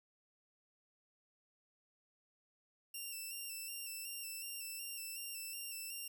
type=tone with vibrato; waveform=5% pulse; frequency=2719 Hz; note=F7; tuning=47 cents flat; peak=-35 dBFS; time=2.94-6.08 s; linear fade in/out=5 ms; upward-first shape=square; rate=2.7 Hz; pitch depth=38 cents each way; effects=none